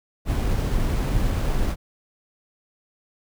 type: noise with sample-and-hold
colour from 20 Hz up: brown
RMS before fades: -22 dBFS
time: 0.25-1.76 s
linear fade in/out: 50 ms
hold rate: 11025 Hz
effects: none